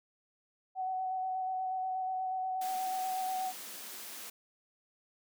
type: tone with vibrato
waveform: sine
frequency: 750 Hz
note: F#5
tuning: 23 cents sharp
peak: -32 dBFS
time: 0.75-3.53 s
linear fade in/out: 50 ms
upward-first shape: square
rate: 8.3 Hz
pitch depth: 13 cents each way
type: high-pass noise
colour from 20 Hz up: white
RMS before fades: -45 dBFS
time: 2.61-4.3 s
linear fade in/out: 5 ms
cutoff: 180 Hz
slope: 96 dB/octave
effects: none